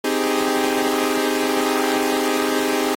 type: chord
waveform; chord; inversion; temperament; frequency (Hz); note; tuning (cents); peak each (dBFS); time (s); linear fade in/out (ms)
sawtooth; Ab major seventh; first; equal; 261.6 / 311.1 / 392 / 415.3; C4 / Eb4 / G4 / Ab4; 0 / 0 / 0 / 0; -20; 0.04-2.95; 5
effects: AAC 48 kbps